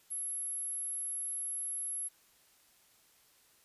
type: tone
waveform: sine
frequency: 11175 Hz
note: F9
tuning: in tune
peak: -35 dBFS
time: 0.1-2.09 s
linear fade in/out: 20 ms
effects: white hiss -66 dBFS RMS until 3.64 s + resampled to 32000 Hz